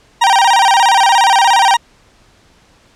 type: tone with vibrato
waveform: 40% pulse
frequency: 859 Hz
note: A5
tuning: 42 cents flat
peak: -6 dBFS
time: 0.21-1.77 s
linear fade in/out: 10 ms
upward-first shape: square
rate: 17 Hz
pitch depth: 160 cents each way
effects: pink hiss -49 dBFS RMS until 2.95 s + low-pass 7000 Hz 12 dB/octave